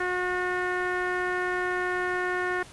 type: tone with low-pass filter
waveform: sawtooth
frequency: 362.1 Hz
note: F#4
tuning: 37 cents flat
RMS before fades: -28 dBFS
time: 0-2.63 s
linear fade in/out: 5 ms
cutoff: 1700 Hz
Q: 5.1
effects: pink hiss -48 dBFS RMS until 2.72 s + resampled to 24000 Hz